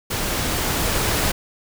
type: noise with level ramp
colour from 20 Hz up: pink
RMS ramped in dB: -24 to -20 dBFS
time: 0.1-1.32 s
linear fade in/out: 10 ms
effects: none